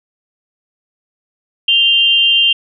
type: tone pair together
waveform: sine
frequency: 2794 / 3154 Hz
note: F7 / G7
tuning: 0 / +10 cents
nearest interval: major second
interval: 210 cents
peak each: -11 dBFS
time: 1.68-2.53 s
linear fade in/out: 5 ms
effects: none